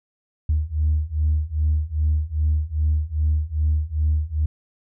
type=beating tone pair; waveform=sine; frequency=75.4 / 77.9 Hz; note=D2 / D#2; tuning=+46 / +3 cents; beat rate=2.5 Hz; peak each=-21 / -20 dBFS; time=0.49-4.46 s; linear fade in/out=5 ms; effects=tanh soft clip ceiling -12 dBFS